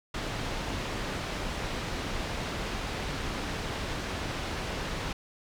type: low-pass noise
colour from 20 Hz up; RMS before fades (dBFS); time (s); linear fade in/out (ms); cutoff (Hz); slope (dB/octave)
pink; -34; 0.14-5.13; 5; 4600; 12
effects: none